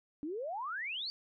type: exponential sweep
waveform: sine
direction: up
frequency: 281.6 to 4700 Hz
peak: -36 dBFS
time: 0.23-1.1 s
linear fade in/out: 0 ms
effects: none